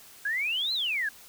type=exponential two-way sweep; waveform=sine; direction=up then down; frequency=1600 to 4186 to 1600 Hz; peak=-26 dBFS; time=0.25-1.09 s; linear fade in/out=5 ms; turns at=0.73 s; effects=white hiss -51 dBFS RMS until 1.28 s